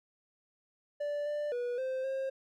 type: tone with pitch steps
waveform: triangle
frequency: 584 / 591 / 486.1 / 521 / 534 Hz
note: D5 / D5 / B4 / C5 / C5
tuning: -10 / +11 / -28 / -7 / +35 cents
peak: -30 dBFS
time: 1-2.3 s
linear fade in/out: 10 ms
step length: 260 ms
effects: none